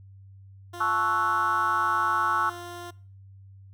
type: tone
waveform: 15% pulse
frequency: 349.2 Hz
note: F4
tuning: in tune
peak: -31 dBFS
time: 0.73-2.91 s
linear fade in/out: 10 ms
type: chord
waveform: sine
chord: F# minor seventh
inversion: first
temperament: equal with one note detuned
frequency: 870.4 / 1108.7 / 1318.5 / 1480 Hz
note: A5 / C#6 / E6 / F#6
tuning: -19 / 0 / 0 / 0 cents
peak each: -30 / -26 / -26 / -30 dBFS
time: 0.8-2.5 s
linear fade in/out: 10 ms
effects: noise-tail reverb RT60 0.5 s tail -23 dB re dry + added 97 Hz sine -46 dBFS peak until 3.73 s